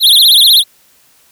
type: tone with vibrato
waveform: square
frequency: 3694 Hz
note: A#7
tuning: 16 cents flat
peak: -4 dBFS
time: 0-0.64 s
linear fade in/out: 50 ms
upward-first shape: triangle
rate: 16 Hz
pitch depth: 280 cents each way
effects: white hiss -49 dBFS RMS until 1.31 s